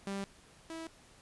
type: tone pair in turn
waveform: sawtooth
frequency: 197.2 / 325.8 Hz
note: G3 / E4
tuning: +11 / -20 cents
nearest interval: major sixth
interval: 869 cents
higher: second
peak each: -32 / -37 dBFS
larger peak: first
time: 0.07-0.24 / 0.7-0.87 s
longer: neither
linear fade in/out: 0 ms
effects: pink hiss -60 dBFS RMS until 1.21 s + resampled to 24000 Hz